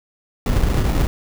brown noise with sample-and-hold, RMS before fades -17 dBFS, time 0.46-1.07 s, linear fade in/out 2 ms, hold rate 1575 Hz, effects none

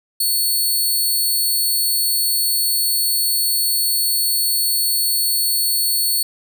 10% pulse tone, 4415 Hz, C#8, 8 cents flat, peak -9 dBFS, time 0.2-6.23 s, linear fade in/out 5 ms, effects none

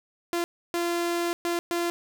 sawtooth tone bursts at uneven times, 343.8 Hz, F4, 27 cents flat, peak -21 dBFS, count 4, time 0.33-0.44 / 0.74-1.33 / 1.45-1.59 / 1.71-1.9 s, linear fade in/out 0 ms, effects none

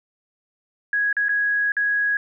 sine tone with dropouts, 1661.2 Hz, G#6, in tune, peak -18 dBFS, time 0.93-2.17 s, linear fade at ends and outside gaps 2 ms, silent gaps 1.128-1.167 / 1.284-1.292 / 1.72-1.767 s, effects none

